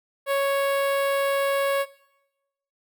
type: tone with notch filter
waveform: sawtooth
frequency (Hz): 554.4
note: C#5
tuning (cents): 0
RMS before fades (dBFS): -23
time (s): 0.26-1.86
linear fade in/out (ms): 50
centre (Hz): 6200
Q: 0.73
effects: noise-tail reverb RT60 0.9 s tail -19 dB re dry